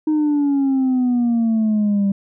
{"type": "exponential sweep", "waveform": "sine", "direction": "down", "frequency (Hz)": [311.1, 196], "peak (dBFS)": -12, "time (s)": [0.07, 2.12], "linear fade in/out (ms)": 5, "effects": ["tanh soft clip ceiling -13 dBFS"]}